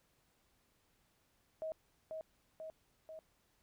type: tone with echo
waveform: sine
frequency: 635 Hz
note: D#5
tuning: 35 cents sharp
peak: -38 dBFS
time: 1.62-1.72 s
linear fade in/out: 0 ms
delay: 490 ms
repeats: 3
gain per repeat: -3 dB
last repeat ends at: 3.19 s
effects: pink hiss -75 dBFS RMS until 3.62 s